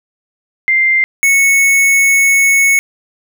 sine / square tone pair in turn, 2093 / 2207 Hz, C7 / C#7, 0 / -8 cents, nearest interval minor second, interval 92 cents, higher second, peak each -8 / -8 dBFS, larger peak neither, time 0.68-1.04 / 1.23-2.79 s, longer second, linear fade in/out 0 ms, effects none

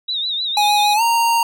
sine tone with vibrato, 3800 Hz, A#7, 33 cents sharp, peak -19 dBFS, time 0.08-0.94 s, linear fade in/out 10 ms, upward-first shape triangle, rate 6.5 Hz, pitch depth 110 cents each way
square tone with pitch glide, 830.6 to 926.9 Hz, G#5 to A#5, 0 to -10 cents, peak -14 dBFS, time 0.57-1.43 s, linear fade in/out 2 ms, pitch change +190 cents, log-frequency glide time 0.95-1.02 s
effects none

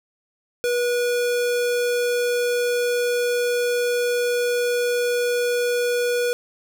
square tone, 485.1 Hz, B4, 31 cents flat, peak -20 dBFS, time 0.64-6.33 s, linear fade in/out 0 ms, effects none

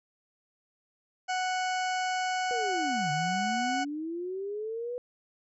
harmonic tone, 740 Hz, F#5, in tune, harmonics 1 / 2 / 3 / 4 / 6 / 7 / 8 / 9 / 10, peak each -29 / -35 / -39 / -41 / -45 / -46 / -47 / -48 / -49 dBFS, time 1.28-3.85 s, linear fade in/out 20 ms
sine linear two-way sweep, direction down then up, 497 to 144.3 to 497 Hz, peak -32 dBFS, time 2.51-4.98 s, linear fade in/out 0 ms, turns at 3.11 s
effects none

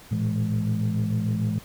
sine tone cluster, 111.1 / 117.8 / 166.2 / 210.4 Hz, A2 / A#2 / E3 / G#3, +17 / +19 / +15 / +23 cents, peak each -24 / -29 / -28 / -26 dBFS, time 0.11-1.59 s, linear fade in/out 10 ms, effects tanh soft clip ceiling -17 dBFS + pink hiss -48 dBFS RMS until 1.64 s

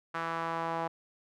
sawtooth tone with band-pass filter sweep, 165.4 Hz, E3, 6 cents sharp, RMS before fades -34 dBFS, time 0.14-0.88 s, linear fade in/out 10 ms, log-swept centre 1300 to 860 Hz, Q 2.2, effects none

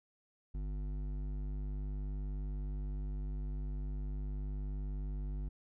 sine tone with hard clipping, 49.81 Hz, G1, 28 cents sharp, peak -38 dBFS, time 0.54-5.49 s, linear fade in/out 10 ms, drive 11 dB, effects none

